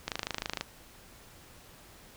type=click train; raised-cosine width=0.2 ms; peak=-14 dBFS; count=15; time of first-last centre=0.08-0.61 s; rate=26.4 Hz; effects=pink hiss -54 dBFS RMS until 2.16 s